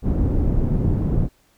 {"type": "low-pass noise", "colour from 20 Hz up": "pink", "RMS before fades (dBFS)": -19, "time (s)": [0.02, 1.29], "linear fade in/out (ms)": 50, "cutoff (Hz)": 270, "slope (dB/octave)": 12, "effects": ["pink hiss -60 dBFS RMS until 1.57 s"]}